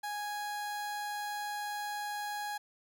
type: tone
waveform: 30% pulse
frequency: 829 Hz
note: G#5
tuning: 3 cents flat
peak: -33 dBFS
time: 0.03-2.58 s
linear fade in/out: 10 ms
effects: none